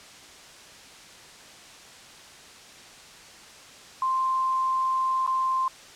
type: tone with dropouts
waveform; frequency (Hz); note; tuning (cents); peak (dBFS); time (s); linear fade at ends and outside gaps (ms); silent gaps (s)
sine; 1046.5; C6; 0; -22; 4.02-5.68; 2; 5.265-5.275
effects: white hiss -47 dBFS RMS until 5.95 s + low-pass 7000 Hz 12 dB/octave